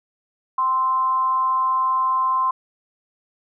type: tone with amplitude modulation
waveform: sine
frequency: 1042 Hz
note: C6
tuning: 7 cents flat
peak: -15 dBFS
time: 0.58-2.51 s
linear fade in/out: 5 ms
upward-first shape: sine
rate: 269 Hz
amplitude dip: 40%
effects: none